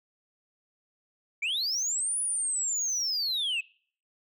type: linear two-way sweep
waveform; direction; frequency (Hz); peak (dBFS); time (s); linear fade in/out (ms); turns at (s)
sine; up then down; 2225 to 9956 to 2522; -24; 1.42-3.61; 10; 2.19
effects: noise-tail reverb RT60 0.5 s tail -25 dB re dry + tanh soft clip ceiling -26 dBFS